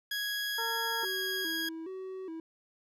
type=tone with pitch glide; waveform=20% pulse; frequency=1661.2 to 1645.9 Hz; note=G#6 to G#6; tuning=0 to -16 cents; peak=-27 dBFS; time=0.11-1.69 s; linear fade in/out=5 ms; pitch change=-16 cents; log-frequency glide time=0.8-1.19 s
type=harmonic tone; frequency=456.5 Hz; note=A#4; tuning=36 cents flat; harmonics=1 / 2 / 3 / 4; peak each=-41 / -36 / -41 / -50 dBFS; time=0.58-1.05 s; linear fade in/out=5 ms
type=tone with vibrato; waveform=triangle; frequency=350 Hz; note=F4; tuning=4 cents sharp; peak=-36 dBFS; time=1.03-2.4 s; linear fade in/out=2 ms; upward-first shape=square; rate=1.2 Hz; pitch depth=130 cents each way
effects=none